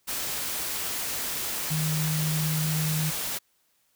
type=tone in noise; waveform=sine; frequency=155.56 Hz; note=D#3; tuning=in tune; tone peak=-25 dBFS; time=1.7-3.11 s; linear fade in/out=20 ms; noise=white; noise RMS=-31 dBFS; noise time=0.07-3.39 s; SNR=+3 dB; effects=white hiss -69 dBFS RMS until 3.95 s